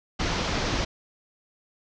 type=low-pass noise; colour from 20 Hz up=pink; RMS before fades=-27 dBFS; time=0.19-0.85 s; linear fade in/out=10 ms; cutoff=6200 Hz; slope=48 dB/octave; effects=none